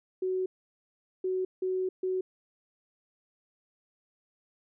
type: tone bursts at uneven times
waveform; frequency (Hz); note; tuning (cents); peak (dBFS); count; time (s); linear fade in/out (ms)
sine; 372.5; F#4; +12; -27; 4; 0.22-0.46 / 1.24-1.45 / 1.62-1.89 / 2.03-2.21; 5
effects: none